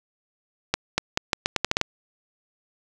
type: accelerating click train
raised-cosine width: 0.2 ms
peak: -3 dBFS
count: 10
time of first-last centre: 0.74-1.814 s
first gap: 240 ms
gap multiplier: 0.81
effects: none